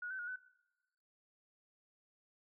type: tone with pitch steps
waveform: sine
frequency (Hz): 1453 / 1531 / 1440 / 1505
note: F#6 / G6 / F#6 / F#6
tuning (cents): -32 / -41 / -47 / +29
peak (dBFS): -40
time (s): 0.02-0.36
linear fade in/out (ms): 5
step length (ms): 85
effects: noise-tail reverb RT60 1.0 s tail -20 dB re dry